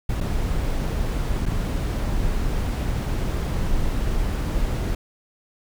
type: noise with dropouts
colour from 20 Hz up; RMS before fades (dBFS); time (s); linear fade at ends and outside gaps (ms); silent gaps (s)
brown; -23; 0.09-4.95; 5; 0.205-0.209 / 1.457-1.461
effects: none